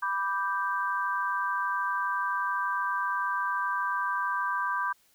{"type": "chord", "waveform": "sine", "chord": "G major", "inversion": "first", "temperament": "equal", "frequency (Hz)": [987.8, 1174.7, 1568], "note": ["B5", "D6", "G6"], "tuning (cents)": [0, 0, 0], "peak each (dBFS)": -31, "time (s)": [0.02, 4.93], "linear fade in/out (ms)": 10, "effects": ["white hiss -65 dBFS RMS until 5.14 s"]}